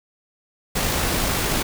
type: noise with amplitude modulation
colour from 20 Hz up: pink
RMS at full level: -21 dBFS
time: 0.75-1.63 s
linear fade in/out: 10 ms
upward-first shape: sine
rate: 53.6 Hz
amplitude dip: 25%
effects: none

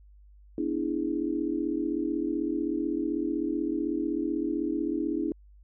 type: chord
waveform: sine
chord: E dominant seventh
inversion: second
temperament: equal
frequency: 246.9 / 293.7 / 329.6 / 415.3 Hz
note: B3 / D4 / E4 / G#4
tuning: 0 / 0 / 0 / 0 cents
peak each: -36 / -30 / -30 / -36 dBFS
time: 0.58-5.32 s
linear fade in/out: 2 ms
effects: added 50 Hz sine -51 dBFS peak until 5.63 s

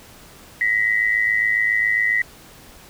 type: tone pair together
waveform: sine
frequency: 1900.7 / 2008 Hz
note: A#6 / B6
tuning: +33 / +28 cents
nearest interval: minor second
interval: 95 cents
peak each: -19 dBFS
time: 0.61-2.22 s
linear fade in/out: 2 ms
effects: pink hiss -45 dBFS RMS until 2.89 s

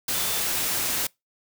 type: tone in noise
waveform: sine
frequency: 3533 Hz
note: A7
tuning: 6 cents sharp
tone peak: -36 dBFS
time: 0.14-0.42 s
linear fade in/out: 5 ms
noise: white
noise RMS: -26 dBFS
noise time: 0.08-1.07 s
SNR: -13 dB
effects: noise-tail reverb RT60 0.2 s tail -25 dB re dry

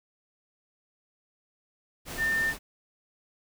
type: tone in noise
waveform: sine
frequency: 1800 Hz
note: A6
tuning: 39 cents sharp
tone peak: -24 dBFS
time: 2.17-2.54 s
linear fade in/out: 50 ms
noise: pink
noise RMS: -38 dBFS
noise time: 2.05-2.59 s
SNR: +11 dB
effects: none

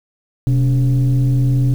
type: tone with frequency modulation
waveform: sine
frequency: 127.2 Hz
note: C3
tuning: 48 cents flat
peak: -10 dBFS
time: 0.47-1.74 s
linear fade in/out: 0 ms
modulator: 158 Hz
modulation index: 0.51
effects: tanh soft clip ceiling -8 dBFS + 7-bit

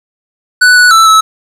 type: tone with pitch steps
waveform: square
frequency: 1487 / 1476 / 1324 / 1301 Hz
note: F#6 / F#6 / E6 / E6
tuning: +8 / -5 / +7 / -23 cents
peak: -3 dBFS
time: 0.61-1.21 s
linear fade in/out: 10 ms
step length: 150 ms
effects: low-pass 10000 Hz 12 dB/octave + 7-bit

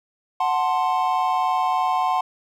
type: chord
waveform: triangle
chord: F# diminished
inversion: none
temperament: equal with one note detuned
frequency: 740 / 883.1 / 1046.5 Hz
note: F#5 / A5 / C6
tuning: 0 / +6 / 0 cents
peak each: -20 / -23 / -21 dBFS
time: 0.4-2.21 s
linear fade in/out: 5 ms
effects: none

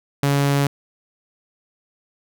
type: tone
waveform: sawtooth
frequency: 141 Hz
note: C#3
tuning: 30 cents sharp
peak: -12 dBFS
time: 0.23-0.67 s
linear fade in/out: 2 ms
effects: none

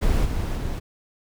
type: noise with level steps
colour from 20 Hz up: brown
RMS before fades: -20 / -25 / -27 dBFS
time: 0.01-0.8 s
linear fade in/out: 20 ms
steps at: 0.24 / 0.56 s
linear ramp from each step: 20 ms
effects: none

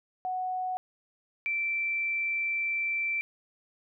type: tone pair in turn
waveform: sine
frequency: 740 / 2339 Hz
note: F#5 / D7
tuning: 0 / -8 cents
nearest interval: octave + minor sixth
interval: 1992 cents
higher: second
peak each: -29 / -27 dBFS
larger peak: second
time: 0.25-0.77 / 1.46-3.21 s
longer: second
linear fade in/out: 0 ms
effects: none

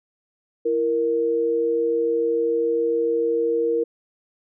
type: tone pair together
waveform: sine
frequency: 333.5 / 466.5 Hz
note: E4 / A#4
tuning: +20 / +1 cents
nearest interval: tritone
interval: 581 cents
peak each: -26 / -19 dBFS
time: 0.65-3.84 s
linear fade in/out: 10 ms
effects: none

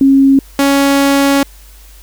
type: tone pair in turn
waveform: sine / sawtooth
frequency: 272.1 / 278.3 Hz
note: C#4 / C#4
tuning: -32 / +7 cents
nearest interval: unison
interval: 39 cents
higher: second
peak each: -4 dBFS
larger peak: neither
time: 0.01-0.39 / 0.59-1.43 s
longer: second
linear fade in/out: 2 ms
effects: added 49 Hz sine -36 dBFS peak until 2.02 s + white hiss -43 dBFS RMS until 2.02 s

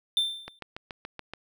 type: tone with exponential decay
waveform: triangle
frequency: 3567 Hz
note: A7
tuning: 23 cents sharp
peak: -18 dBFS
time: 0.17-0.59 s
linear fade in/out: 1 ms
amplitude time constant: 91 ms
type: click train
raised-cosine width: 0.3 ms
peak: -21 dBFS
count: 7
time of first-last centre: 0.48-1.336 s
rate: 7.01 Hz
effects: none

